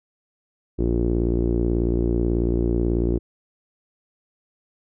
sawtooth tone with low-pass filter, 58.27 Hz, A#1, in tune, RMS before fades -21 dBFS, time 0.78-3.19 s, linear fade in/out 20 ms, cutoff 360 Hz, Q 4.8, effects none

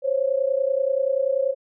sine tone pair together, 524 / 554.4 Hz, C5 / C#5, +2 / 0 cents, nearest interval minor second, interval 98 cents, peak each -22 dBFS, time 0.02-1.55 s, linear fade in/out 50 ms, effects none

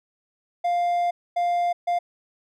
triangle tone bursts at uneven times, 700 Hz, F5, 4 cents sharp, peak -18 dBFS, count 3, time 0.64-1.11 / 1.36-1.73 / 1.87-1.99 s, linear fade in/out 10 ms, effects none

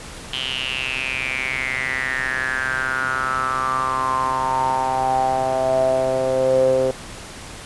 sawtooth tone with band-pass filter sweep, 130.81 Hz, C3, in tune, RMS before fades -21 dBFS, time 0.33-6.91 s, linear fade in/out 2 ms, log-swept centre 3100 to 480 Hz, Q 9.5, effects pink hiss -36 dBFS RMS until 7.65 s + resampled to 24000 Hz

